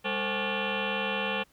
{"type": "tone with frequency modulation", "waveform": "sine", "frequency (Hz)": 1099, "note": "C#6", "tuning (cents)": -15, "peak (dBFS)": -27, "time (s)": [0.04, 1.44], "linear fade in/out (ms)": 20, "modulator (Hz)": 325, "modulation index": 6.3, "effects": ["pink hiss -64 dBFS RMS until 1.52 s"]}